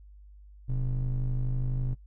triangle ring-modulated tone, 75.4 Hz, D2, 46 cents sharp, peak -21 dBFS, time 0.68-1.95 s, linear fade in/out 20 ms, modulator 49.4 Hz, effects noise-tail reverb RT60 0.1 s tail -22 dB re dry + added 50 Hz sine -48 dBFS peak until 2.06 s

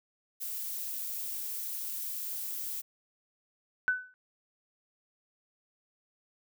violet noise, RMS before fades -37 dBFS, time 0.4-2.82 s, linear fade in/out 20 ms
sine tone with exponential decay, 1502 Hz, F#6, 26 cents sharp, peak -21 dBFS, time 3.88-4.14 s, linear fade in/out 0 ms, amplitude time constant 55 ms
effects none

